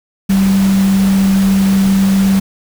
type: tone in noise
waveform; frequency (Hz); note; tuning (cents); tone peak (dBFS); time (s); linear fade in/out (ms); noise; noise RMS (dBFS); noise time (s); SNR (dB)
sine; 193.9; G3; -19; -8; 0.29-2.4; 10; pink; -24; 0.29-2.4; +13
effects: none